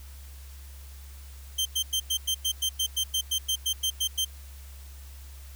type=tone bursts; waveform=sawtooth; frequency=3136 Hz; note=G7; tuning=in tune; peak=-21 dBFS; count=16; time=1.58-4.25 s; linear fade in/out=10 ms; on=75 ms; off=98 ms; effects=added 68 Hz sine -42 dBFS peak until 5.55 s + white hiss -53 dBFS RMS until 5.55 s